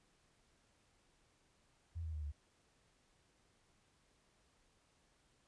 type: tone with pitch steps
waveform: sine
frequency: 83.5 / 79.78 / 76.22 / 72.82 Hz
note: E2 / D#2 / D#2 / D2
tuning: +23 / +44 / -35 / -14 cents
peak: -40 dBFS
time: 1.95-2.322 s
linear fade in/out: 20 ms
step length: 93 ms
effects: pink hiss -74 dBFS RMS until 5.47 s + resampled to 22050 Hz